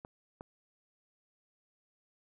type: clicks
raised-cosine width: 1 ms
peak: -30 dBFS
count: 2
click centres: 0.049 / 0.409 s
effects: none